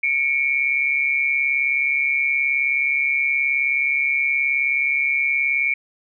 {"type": "tone pair together", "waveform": "sine", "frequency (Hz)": [2210, 2349], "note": ["C#7", "D7"], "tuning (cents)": [-6, 0], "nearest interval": "minor second", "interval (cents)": 106, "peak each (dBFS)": -20, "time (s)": [0.03, 5.74], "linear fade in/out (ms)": 5, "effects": []}